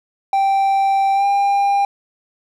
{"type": "tone with pitch glide", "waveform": "triangle", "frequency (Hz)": [783, 799.9], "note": ["G5", "G5"], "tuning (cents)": [-2, 35], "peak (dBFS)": -11, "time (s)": [0.33, 1.85], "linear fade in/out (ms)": 2, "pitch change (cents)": 37, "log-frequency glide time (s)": [1.14, 1.25], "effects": []}